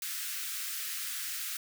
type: high-pass noise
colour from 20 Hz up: white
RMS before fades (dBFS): -37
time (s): 0.02-1.57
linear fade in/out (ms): 2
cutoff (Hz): 1300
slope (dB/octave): 48
effects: none